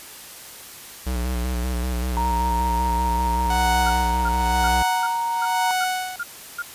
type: tone with vibrato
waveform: square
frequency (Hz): 61.74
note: B1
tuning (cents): 0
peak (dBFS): -23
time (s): 1.06-4.83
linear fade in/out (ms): 10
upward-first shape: square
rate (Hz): 5.2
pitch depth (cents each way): 45
type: tone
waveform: sine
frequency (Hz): 932.3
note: A#5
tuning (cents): 0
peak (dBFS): -21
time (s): 2.17-5.71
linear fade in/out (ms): 0
type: tone with tremolo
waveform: sawtooth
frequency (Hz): 740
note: F#5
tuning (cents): 0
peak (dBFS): -16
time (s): 3.5-6.16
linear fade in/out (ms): 2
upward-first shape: sine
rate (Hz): 1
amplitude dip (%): 85
type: tone bursts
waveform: sine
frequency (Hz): 1410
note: F6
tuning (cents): +16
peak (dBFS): -24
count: 8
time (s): 3.86-6.622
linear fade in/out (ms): 5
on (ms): 39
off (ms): 350
effects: white hiss -40 dBFS RMS until 6.74 s + resampled to 32000 Hz